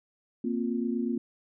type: chord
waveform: sine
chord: Bb suspended second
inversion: none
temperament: equal with one note detuned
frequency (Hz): 233.1 / 261.6 / 351.7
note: Bb3 / C4 / F4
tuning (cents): 0 / 0 / +12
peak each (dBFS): -29 / -32 / -34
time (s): 0.44-1.18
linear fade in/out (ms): 5
effects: none